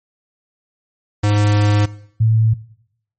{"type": "tone pair in turn", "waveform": ["square", "sine"], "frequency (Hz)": [103.83, 111.28], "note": ["G#2", "A2"], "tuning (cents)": [0, 20], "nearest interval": "minor second", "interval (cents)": 120, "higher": "second", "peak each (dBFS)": [-13, -10], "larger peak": "second", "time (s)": [[1.23, 1.86], [2.2, 2.54]], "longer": "first", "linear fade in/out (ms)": 10, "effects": ["noise-tail reverb RT60 0.7 s tail -19 dB re dry", "MP3 32 kbps"]}